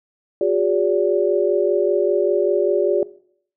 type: tone cluster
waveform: sine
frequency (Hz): 361.5 / 406.6 / 575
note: F#4 / G#4 / D5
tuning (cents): -40 / -37 / -37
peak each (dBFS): -20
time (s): 0.41-3.03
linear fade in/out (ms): 2
effects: noise-tail reverb RT60 0.6 s tail -20 dB re dry